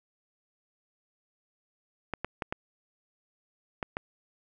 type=clicks; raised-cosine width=0.5 ms; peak=-16 dBFS; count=6; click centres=2.137 / 2.246 / 2.422 / 2.525 / 3.828 / 3.969 s; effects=none